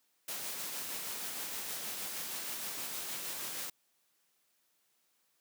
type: noise with tremolo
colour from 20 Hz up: white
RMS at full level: -39 dBFS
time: 0.28-3.7 s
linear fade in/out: 5 ms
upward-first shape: sine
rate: 6.4 Hz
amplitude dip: 25%
effects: white hiss -75 dBFS RMS until 5.4 s + high-pass 150 Hz 12 dB/octave